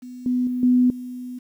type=tone with level steps; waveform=sine; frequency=249.3 Hz; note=B3; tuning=16 cents sharp; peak=-34 / -18 / -22 / -13 / -30 dBFS; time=0.02-1.39 s; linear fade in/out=10 ms; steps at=0.26 / 0.47 / 0.63 / 0.9 s; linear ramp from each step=2 ms; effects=9-bit